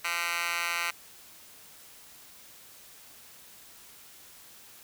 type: tone with high-pass filter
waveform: 10% pulse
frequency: 171.2 Hz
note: F3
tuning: 34 cents flat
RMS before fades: -31 dBFS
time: 0.04-0.91 s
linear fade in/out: 10 ms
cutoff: 1700 Hz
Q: 4.7
effects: white hiss -52 dBFS RMS until 4.83 s